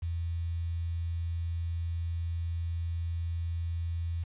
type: tone with quantisation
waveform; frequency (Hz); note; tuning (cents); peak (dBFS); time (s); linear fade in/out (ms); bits
sine; 84; E2; +33; -30; 0.02-4.24; 10; 9
effects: resampled to 8000 Hz